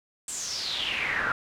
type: noise with band-pass filter sweep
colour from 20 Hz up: brown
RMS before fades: -30 dBFS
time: 0.28-1.32 s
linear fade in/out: 2 ms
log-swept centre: 8200 to 1400 Hz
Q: 6.4
effects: none